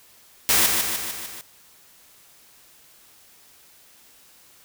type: noise with echo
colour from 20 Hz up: white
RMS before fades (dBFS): -18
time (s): 0.49-0.66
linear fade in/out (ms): 0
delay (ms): 150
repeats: 5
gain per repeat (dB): -4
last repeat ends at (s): 1.41
effects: white hiss -53 dBFS RMS until 4.64 s